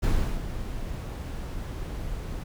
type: noise with ADSR envelope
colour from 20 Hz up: brown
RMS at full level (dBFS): -23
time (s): 0.02-2.44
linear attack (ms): 18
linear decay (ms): 370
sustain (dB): -10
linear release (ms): 13
effects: none